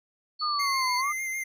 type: tone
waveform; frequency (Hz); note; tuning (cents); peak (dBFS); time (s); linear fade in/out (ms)
sine; 4435; C#8; 0; -30; 0.39-1.02; 20
type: exponential two-way sweep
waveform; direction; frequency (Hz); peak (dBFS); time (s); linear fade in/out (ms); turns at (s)
sine; down then up; 1244.5 to 982 to 1244.5; -26; 0.41-1.13; 20; 0.96
type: tone with vibrato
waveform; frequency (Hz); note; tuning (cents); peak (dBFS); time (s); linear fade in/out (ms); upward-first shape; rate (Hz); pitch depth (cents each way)
square; 2093; C7; 0; -30; 0.59-1.44; 10; sine; 6.7; 24
effects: none